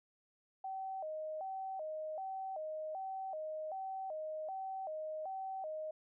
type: tone with vibrato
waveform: sine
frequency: 691 Hz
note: F5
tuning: 19 cents flat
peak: -39 dBFS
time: 0.64-5.91 s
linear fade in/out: 5 ms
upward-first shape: square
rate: 1.3 Hz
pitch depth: 180 cents each way
effects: none